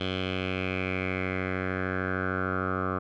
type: tone with low-pass filter sweep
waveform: 10% pulse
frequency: 93.2 Hz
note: F#2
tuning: 13 cents sharp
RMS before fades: -30 dBFS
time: 0-2.99 s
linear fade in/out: 10 ms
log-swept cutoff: 3200 to 1200 Hz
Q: 4.9
effects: none